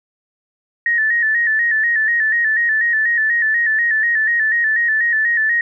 sine tone with vibrato, 1814 Hz, A#6, 48 cents flat, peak -13 dBFS, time 0.86-5.61 s, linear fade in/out 2 ms, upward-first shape square, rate 4.1 Hz, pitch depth 59 cents each way, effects none

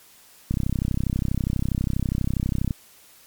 click train, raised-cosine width 5 ms, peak -11 dBFS, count 72, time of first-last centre 0.51-2.708 s, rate 32.3 Hz, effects white hiss -52 dBFS RMS until 3.26 s + MP3 96 kbps

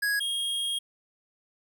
square tone pair in turn, 1661.2 / 3256 Hz, G#6 / G#7, 0 / -35 cents, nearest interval octave, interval 1165 cents, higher second, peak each -25 / -28 dBFS, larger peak first, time 0.02-0.2 / 0.2-0.79 s, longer second, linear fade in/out 10 ms, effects none

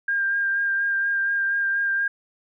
sine tone with vibrato, 1601 Hz, G6, 36 cents sharp, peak -20 dBFS, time 0.08-2.08 s, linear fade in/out 5 ms, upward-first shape sine, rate 4.2 Hz, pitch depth 18 cents each way, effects none

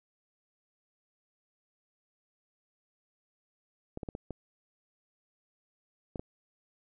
clicks, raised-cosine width 2 ms, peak -24 dBFS, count 7, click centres 3.974 / 4.032 / 4.088 / 4.151 / 4.307 / 6.158 / 6.195 s, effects none

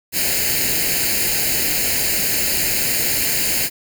white noise with comb filter, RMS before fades -19 dBFS, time 0.12-3.7 s, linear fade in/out 50 ms, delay 0.43 ms, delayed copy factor +0.8, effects none

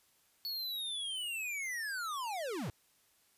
square linear sweep, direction down, 4441 to 87.31 Hz, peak -37 dBFS, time 0.45-2.7 s, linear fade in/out 0 ms, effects white hiss -70 dBFS RMS until 3.37 s + resampled to 32000 Hz

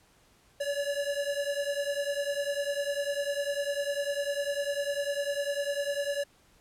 square beating tone pair, 566 / 576 Hz, C#5 / D5, +36 / -34 cents, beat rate 10 Hz, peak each -32 / -34 dBFS, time 0.6-6.24 s, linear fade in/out 10 ms, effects pink hiss -63 dBFS RMS until 6.6 s + low-pass 12000 Hz 12 dB/octave

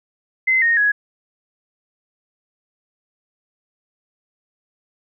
sine tone with pitch steps, 2058 / 1854.8 / 1671.6 Hz, C7 / A#6 / G#6, -29 / -9 / +11 cents, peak -13 dBFS, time 0.47-0.92 s, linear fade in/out 10 ms, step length 150 ms, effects none

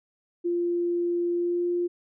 sine tone with pitch glide, 347.1 to 350.3 Hz, F4 to F4, -11 to +5 cents, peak -23 dBFS, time 0.44-1.88 s, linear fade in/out 20 ms, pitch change +16 cents, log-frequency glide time 1.32-1.66 s, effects none

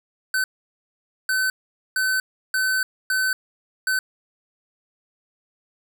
square tone bursts at uneven times, 1523 Hz, F#6, 50 cents sharp, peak -20 dBFS, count 6, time 0.34-0.44 / 1.29-1.5 / 1.96-2.2 / 2.54-2.83 / 3.1-3.33 / 3.87-3.99 s, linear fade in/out 2 ms, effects none

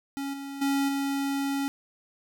square tone with level steps, 277.2 Hz, C#4, in tune, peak -31 / -36 / -24 / -27 dBFS, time 0.17-1.68 s, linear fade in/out 0 ms, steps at 0.33 / 0.61 / 0.88 s, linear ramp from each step 10 ms, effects none

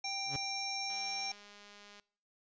harmonic tone, 788 Hz, G5, 9 cents sharp, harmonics 1 / 3 / 5 / 7 / 8, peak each -42 / -41 / -47 / -39 / -46 dBFS, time 0.04-1.32 s, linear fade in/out 5 ms
sawtooth tone with exponential growth, 138.59 Hz, C#3, in tune, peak -32 dBFS, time 0.24-0.36 s, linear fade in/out 2 ms, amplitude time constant 26 ms
click train, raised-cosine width 0.2 ms, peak -38 dBFS, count 226, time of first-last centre 0.9-1.998 s, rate 205 Hz
effects noise-tail reverb RT60 0.6 s tail -25 dB re dry + resampled to 16000 Hz

